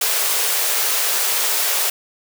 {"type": "high-pass noise", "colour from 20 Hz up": "white", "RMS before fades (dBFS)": -19, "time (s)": [0.01, 1.9], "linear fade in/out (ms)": 5, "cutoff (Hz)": 370, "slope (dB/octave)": 96, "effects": []}